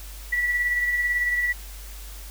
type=tone with tremolo; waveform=sine; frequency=1952 Hz; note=B6; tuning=21 cents flat; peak=-19 dBFS; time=0.32-1.53 s; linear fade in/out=10 ms; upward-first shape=sine; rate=18 Hz; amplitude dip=40%; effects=added 49 Hz sine -37 dBFS peak until 2.3 s + white hiss -44 dBFS RMS until 2.3 s